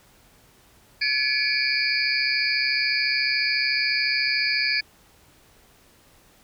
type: tone cluster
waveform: sine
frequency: 1709 / 2261 / 2395 / 4460 / 4882 Hz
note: G#6 / C#7 / D7 / C#8 / D#8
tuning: +49 / +34 / +33 / +10 / -34 cents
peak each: -27 dBFS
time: 1.01-4.81 s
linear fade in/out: 10 ms
effects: pink hiss -56 dBFS RMS until 6.43 s